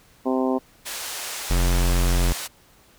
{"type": "harmonic tone", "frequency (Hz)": 130, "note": "C3", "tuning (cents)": -11, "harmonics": [2, 3, 4, 5, 6, 7, 8], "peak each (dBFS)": [-22, -26, -28, -30, -32, -33, -34], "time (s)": [0.25, 0.59], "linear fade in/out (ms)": 20}
{"type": "band-pass noise", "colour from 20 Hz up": "white", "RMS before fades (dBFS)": -32, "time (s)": [0.85, 2.48], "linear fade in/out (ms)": 20, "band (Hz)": [470, 9900], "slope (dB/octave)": 12}
{"type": "tone", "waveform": "square", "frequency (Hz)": 43.91, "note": "F1", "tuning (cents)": 10, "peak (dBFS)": -18, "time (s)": [1.5, 2.33], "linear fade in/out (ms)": 10}
{"effects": ["pink hiss -55 dBFS RMS until 2.98 s"]}